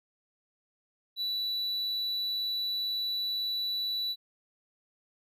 triangle tone, 3951 Hz, B7, in tune, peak -28 dBFS, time 1.16-4.16 s, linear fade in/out 50 ms, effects none

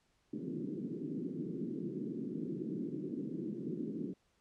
white band-pass noise, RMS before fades -40 dBFS, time 0.33-4.14 s, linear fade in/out 5 ms, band 150 to 370 Hz, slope 48 dB/octave, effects pink hiss -75 dBFS RMS until 4.4 s + low-pass 8000 Hz 12 dB/octave

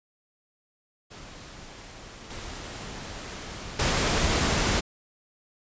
pink noise with level steps, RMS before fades -44 / -38 / -24 dBFS, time 1.1-4.81 s, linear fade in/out 20 ms, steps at 2.3 / 3.79 s, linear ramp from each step 5 ms, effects resampled to 16000 Hz

